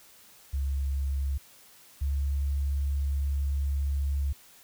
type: tone pair in turn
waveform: sine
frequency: 68.7 / 69.94 Hz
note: C#2 / C#2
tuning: -15 / +16 cents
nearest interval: unison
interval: 31 cents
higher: second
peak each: -26 / -25 dBFS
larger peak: second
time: 0.53-1.38 / 2.01-4.33 s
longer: second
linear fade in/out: 10 ms
effects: white hiss -55 dBFS RMS until 4.63 s